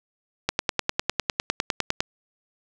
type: click train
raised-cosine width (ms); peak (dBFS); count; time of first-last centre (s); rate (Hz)
0.2; -4; 16; 0.49-2.005; 9.9
effects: none